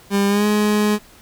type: tone with pitch glide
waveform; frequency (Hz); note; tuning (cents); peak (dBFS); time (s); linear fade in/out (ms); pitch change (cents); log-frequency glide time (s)
30% pulse; 200 to 209.8; G3 to G#3; +35 to +18; -12; 0.1-0.99; 50; +83; 0.28-0.46
effects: pink hiss -47 dBFS RMS until 1.21 s